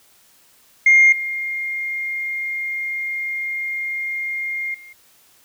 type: tone with level steps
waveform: sine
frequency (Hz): 2123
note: C7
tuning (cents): +25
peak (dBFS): -7 / -22 / -39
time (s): 0.86-4.93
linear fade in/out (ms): 5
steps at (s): 1.12 / 4.74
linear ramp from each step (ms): 5
effects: tanh soft clip ceiling -5 dBFS + white hiss -54 dBFS RMS until 5.44 s